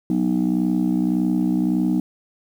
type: chord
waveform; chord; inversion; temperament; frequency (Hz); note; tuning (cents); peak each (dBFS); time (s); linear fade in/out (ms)
sine; B major; second; just; 185.21 / 246.9 / 308.7; F#3 / B3 / D#4; +2 / 0 / -14; -20; 0.1-2; 2
effects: tanh soft clip ceiling -12 dBFS + 8-bit